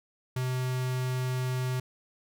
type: tone with notch filter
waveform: square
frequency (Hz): 127.8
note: C3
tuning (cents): -40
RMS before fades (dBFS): -30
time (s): 0.36-1.8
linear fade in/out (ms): 5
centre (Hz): 520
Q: 1.9
effects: none